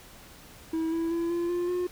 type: tone with pitch steps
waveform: triangle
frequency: 323.6 / 330.2 / 337 / 343.8 / 350.9 / 358 Hz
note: E4 / E4 / E4 / F4 / F4 / F4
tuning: -32 / +3 / +38 / -27 / +8 / +43 cents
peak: -24 dBFS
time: 0.73-1.87 s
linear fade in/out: 5 ms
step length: 190 ms
effects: pink hiss -50 dBFS RMS until 1.91 s